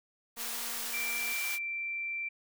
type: high-pass noise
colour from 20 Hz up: white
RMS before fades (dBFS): -37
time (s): 0.36-1.59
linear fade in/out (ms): 50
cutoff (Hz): 740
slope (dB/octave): 12
type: click train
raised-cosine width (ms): 0.5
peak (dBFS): -37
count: 225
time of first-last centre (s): 0.37-1.327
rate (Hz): 234
type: tone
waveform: sine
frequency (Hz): 2349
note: D7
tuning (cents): 0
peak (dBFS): -33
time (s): 0.93-2.29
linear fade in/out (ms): 10
effects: none